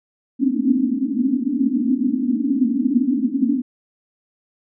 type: band-pass noise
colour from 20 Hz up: pink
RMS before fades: -19 dBFS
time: 0.39-3.62 s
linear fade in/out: 20 ms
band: 230 to 290 Hz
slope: 96 dB/octave
effects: none